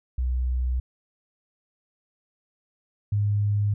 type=tone pair in turn; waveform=sine; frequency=62.6 / 103.05 Hz; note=B1 / G#2; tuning=+24 / -13 cents; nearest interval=major sixth; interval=863 cents; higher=second; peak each=-22 / -20 dBFS; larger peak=second; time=0.18-0.8 / 3.12-3.74 s; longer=neither; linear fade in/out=5 ms; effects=none